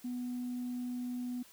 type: tone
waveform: sine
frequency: 246.9 Hz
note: B3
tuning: in tune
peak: -34 dBFS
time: 0.04-1.43 s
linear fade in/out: 10 ms
effects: tanh soft clip ceiling -32 dBFS + white hiss -59 dBFS RMS until 1.52 s